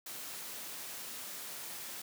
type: high-pass noise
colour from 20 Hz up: white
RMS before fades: -44 dBFS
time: 0.06-2.02 s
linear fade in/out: 5 ms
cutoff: 140 Hz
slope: 12 dB/octave
effects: none